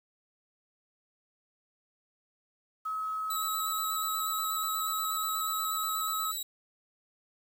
sine tone, 1282 Hz, E6, 49 cents flat, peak -31 dBFS, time 2.85-6.32 s, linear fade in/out 10 ms
10% pulse tone with vibrato, 3904 Hz, B7, 21 cents flat, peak -27 dBFS, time 3.3-6.43 s, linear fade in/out 5 ms, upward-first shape square, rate 8.3 Hz, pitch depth 24 cents each way
effects 9-bit

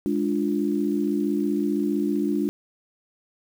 sine chord, D diminished, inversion second, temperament equal, 207.7 / 293.7 / 349.2 Hz, Ab3 / D4 / F4, 0 / 0 / 0 cents, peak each -26 / -24 / -27 dBFS, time 0.06-2.49 s, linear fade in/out 0 ms, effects 8-bit

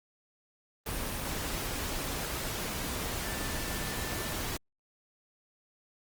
sine tone in noise, 1767 Hz, A6, 7 cents sharp, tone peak -45 dBFS, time 3.22-4.32 s, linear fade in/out 5 ms, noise pink, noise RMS -35 dBFS, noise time 0.86-4.57 s, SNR -13 dB, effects Opus 24 kbps

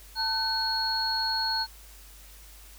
sine tone cluster, 891 / 1516 / 4323 Hz, A5 / F#6 / C#8, +22 / +42 / -44 cents, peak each -31 / -34 / -27 dBFS, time 0.15-1.67 s, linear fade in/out 50 ms, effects added 50 Hz sine -49 dBFS peak until 2.78 s + white hiss -52 dBFS RMS until 2.78 s

